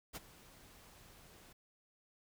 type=noise with ADSR envelope; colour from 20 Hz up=pink; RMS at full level=-42 dBFS; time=0.13-1.53 s; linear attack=31 ms; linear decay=25 ms; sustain=-18 dB; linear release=8 ms; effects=none